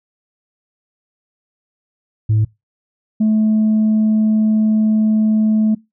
sine tone pair in turn, 108.3 / 216.6 Hz, A2 / A3, -27 / -27 cents, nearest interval octave, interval 1200 cents, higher second, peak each -9 dBFS, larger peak neither, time 2.29-2.45 / 3.2-5.75 s, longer second, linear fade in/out 10 ms, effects noise-tail reverb RT60 0.2 s tail -23 dB re dry + tanh soft clip ceiling -9 dBFS

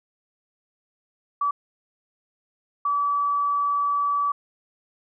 sine tone bursts at uneven times, 1149 Hz, D6, 38 cents flat, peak -20 dBFS, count 2, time 1.41-1.51 / 2.85-4.32 s, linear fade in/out 5 ms, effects none

